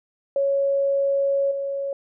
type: tone with level steps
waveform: sine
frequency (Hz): 554.4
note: C#5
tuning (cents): 0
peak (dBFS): -18 / -24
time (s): 0.36-1.93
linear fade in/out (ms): 2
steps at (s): 1.51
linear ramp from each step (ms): 5
effects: none